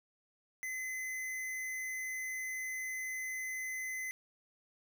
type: tone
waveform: square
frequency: 2038 Hz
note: C7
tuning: 46 cents flat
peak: -38 dBFS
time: 0.63-4.11 s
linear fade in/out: 0 ms
effects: none